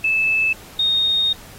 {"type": "tone pair in turn", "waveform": "sine", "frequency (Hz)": [2620, 3705], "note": ["E7", "A#7"], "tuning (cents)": [-11, -11], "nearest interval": "tritone", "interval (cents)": 600, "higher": "second", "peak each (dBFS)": -15, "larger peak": "neither", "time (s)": [[0.04, 0.53], [0.79, 1.33]], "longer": "second", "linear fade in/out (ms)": 5, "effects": ["pink hiss -42 dBFS RMS until 1.58 s", "AAC 48 kbps"]}